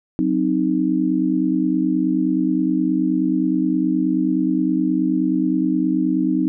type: chord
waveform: sine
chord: C diminished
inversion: second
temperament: equal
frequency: 185 / 261.6 / 311.1 Hz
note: Gb3 / C4 / Eb4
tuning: 0 / 0 / 0 cents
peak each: -23 / -20 / -19 dBFS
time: 0.19-6.48 s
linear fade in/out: 0 ms
effects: none